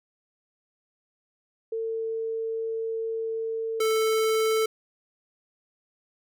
sine / square tone pair in turn, 449.6 / 440.9 Hz, A4 / A4, +37 / +4 cents, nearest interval unison, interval 33 cents, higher first, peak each -27 / -22 dBFS, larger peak second, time 1.72-3.8 / 3.8-4.66 s, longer first, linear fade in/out 5 ms, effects none

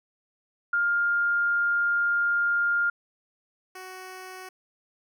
sine / 10% pulse tone pair in turn, 1406 / 372.4 Hz, F6 / F#4, +11 / +11 cents, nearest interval octave + major seventh, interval 2300 cents, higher first, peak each -21 / -31 dBFS, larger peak first, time 0.73-2.9 / 3.75-4.49 s, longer first, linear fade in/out 5 ms, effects none

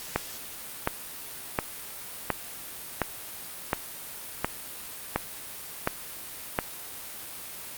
click train, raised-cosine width 0.5 ms, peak -8 dBFS, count 10, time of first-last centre 0.16-6.589 s, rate 1.4 Hz, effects white hiss -40 dBFS RMS until 7.77 s + Opus 48 kbps

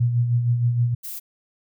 sine tone with tremolo, 120 Hz, B2, 49 cents flat, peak -15 dBFS, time 0-0.95 s, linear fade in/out 10 ms, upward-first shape sine, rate 6.4 Hz, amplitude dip 50%
violet noise, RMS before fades -33 dBFS, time 1.03-1.2 s, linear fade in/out 20 ms
effects none

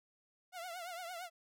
sawtooth tone with vibrato, 703 Hz, F5, 11 cents sharp, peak -39 dBFS, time 0.52-1.3 s, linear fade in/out 50 ms, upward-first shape triangle, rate 8.8 Hz, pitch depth 120 cents each way, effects none

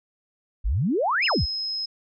sine exponential two-way sweep, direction up then down, 41.2 to 3000 to 41.2 Hz, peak -20 dBFS, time 0.64-1.46 s, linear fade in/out 20 ms, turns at 1.26 s
sine tone, 5130 Hz, E8, 48 cents flat, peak -26 dBFS, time 1.22-1.86 s, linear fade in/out 10 ms
effects none

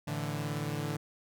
sawtooth chord, A suspended fourth, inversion none, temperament equal, 110 / 146.83 / 164.81 Hz, A2 / D3 / E3, 0 / 0 / 0 cents, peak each -35 / -31 / -35 dBFS, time 0.07-0.97 s, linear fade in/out 10 ms, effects none

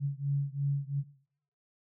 sine beating tone pair, 139.5 / 142.4 Hz, C#3 / C#3, +11 / +47 cents, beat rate 2.9 Hz, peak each -31 dBFS, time 0-1.04 s, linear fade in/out 50 ms, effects noise-tail reverb RT60 0.6 s tail -18 dB re dry

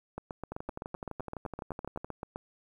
two click trains, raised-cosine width 1 ms, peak -24 / -23 dBFS, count 19 / 18, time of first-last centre 0.52-2.045 / 0.18-2.359 s, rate 11.8 / 7.8 Hz, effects 10-bit

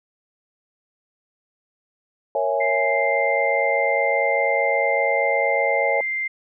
sine chord, A# half-diminished seventh, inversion none, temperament equal, 466.2 / 554.4 / 659.3 / 830.6 Hz, A#4 / C#5 / E5 / G#5, 0 / 0 / 0 / 0 cents, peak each -27 / -22 / -25 / -25 dBFS, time 2.35-6.01 s, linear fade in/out 2 ms
sine tone, 2093 Hz, C7, in tune, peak -22 dBFS, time 2.6-6.28 s, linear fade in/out 10 ms
effects none

